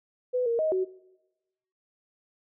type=tone with pitch steps; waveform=sine; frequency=499.8 / 465.6 / 628 / 374.4 Hz; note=B4 / A#4 / D#5 / F#4; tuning=+21 / -2 / +16 / +20 cents; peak=-23 dBFS; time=0.33-0.85 s; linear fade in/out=20 ms; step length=130 ms; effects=noise-tail reverb RT60 1.0 s tail -22 dB re dry